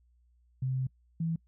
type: tone pair in turn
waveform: sine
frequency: 130.4 / 164.29 Hz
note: C3 / E3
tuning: -5 / -6 cents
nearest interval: major third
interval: 399 cents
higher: second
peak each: -28 dBFS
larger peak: neither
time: 0.62-0.87 / 1.2-1.36 s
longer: first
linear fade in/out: 5 ms
effects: noise-tail reverb RT60 0.1 s tail -25 dB re dry + added 60 Hz sine -63 dBFS peak until 1.47 s